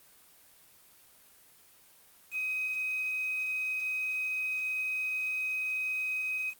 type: tone with quantisation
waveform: sine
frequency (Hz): 2521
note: D#7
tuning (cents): +22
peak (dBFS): -30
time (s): 2.31-6.54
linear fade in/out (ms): 50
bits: 8
effects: white hiss -59 dBFS RMS until 6.59 s + Opus 24 kbps